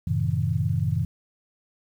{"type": "chord", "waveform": "sine", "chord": "F# diminished seventh", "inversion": "none", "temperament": "just", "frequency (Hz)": [92.5, 111, 133.2, 159.84], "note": ["F#2", "A2", "C3", "Eb3"], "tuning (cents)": [0, 16, 31, 47], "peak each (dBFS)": -27, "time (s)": [0.07, 1.05], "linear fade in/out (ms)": 5, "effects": ["9-bit"]}